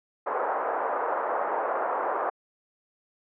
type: band-pass noise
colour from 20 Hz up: pink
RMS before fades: -28 dBFS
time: 0.26-2.3 s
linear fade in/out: 10 ms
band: 510 to 1300 Hz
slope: 24 dB/octave
effects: low-pass 2000 Hz 12 dB/octave